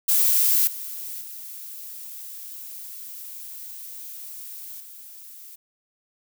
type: noise with level steps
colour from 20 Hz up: violet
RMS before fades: -19 / -34 / -38 / -43 dBFS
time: 0.08-5.56 s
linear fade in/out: 10 ms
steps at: 0.67 / 1.21 / 4.8 s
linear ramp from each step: 5 ms
effects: none